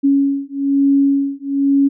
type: beating tone pair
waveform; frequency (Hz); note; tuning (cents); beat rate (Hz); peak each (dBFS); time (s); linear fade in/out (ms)
sine; 277.2 / 278.3; C#4 / C#4; 0 / +7; 1.1; -15; 0.03-1.89; 20
effects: none